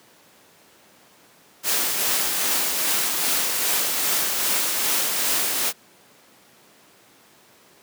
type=noise with tremolo; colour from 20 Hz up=white; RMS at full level=-21 dBFS; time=1.63-5.73 s; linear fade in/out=50 ms; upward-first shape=triangle; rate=2.5 Hz; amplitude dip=35%; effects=pink hiss -53 dBFS RMS until 7.82 s + high-pass 200 Hz 12 dB/octave